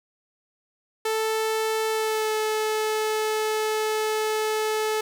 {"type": "tone with pitch glide", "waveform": "sawtooth", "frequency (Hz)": [440, 432.9], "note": ["A4", "A4"], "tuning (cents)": [0, -28], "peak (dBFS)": -19, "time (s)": [1.05, 5.01], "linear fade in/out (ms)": 5, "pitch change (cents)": -28, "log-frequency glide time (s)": [1.9, 2.34], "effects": ["10-bit"]}